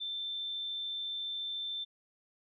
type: tone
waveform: sine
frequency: 3553 Hz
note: A7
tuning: 16 cents sharp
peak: -35 dBFS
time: 0-1.85 s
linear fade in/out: 20 ms
effects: none